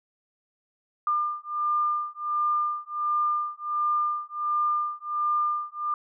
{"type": "beating tone pair", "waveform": "sine", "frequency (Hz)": [1200, 1201.4], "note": ["D6", "D6"], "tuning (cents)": [37, 39], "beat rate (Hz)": 1.4, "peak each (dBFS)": -27, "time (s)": [1.07, 5.94], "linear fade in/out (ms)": 2, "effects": []}